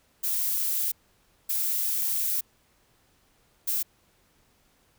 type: noise bursts at uneven times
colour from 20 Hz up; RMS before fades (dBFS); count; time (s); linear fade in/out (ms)
violet; -27; 3; 0.23-0.92 / 1.49-2.41 / 3.67-3.83; 10
effects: pink hiss -65 dBFS RMS until 4.98 s